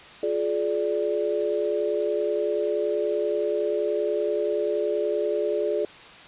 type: chord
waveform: sine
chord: D diminished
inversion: first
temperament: just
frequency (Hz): 352.4 / 422.9 / 587.3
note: F4 / Ab4 / D5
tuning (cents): +16 / +31 / 0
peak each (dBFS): -29 / -25 / -27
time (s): 0.23-5.85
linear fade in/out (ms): 2
effects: white hiss -45 dBFS RMS until 6.27 s + resampled to 8000 Hz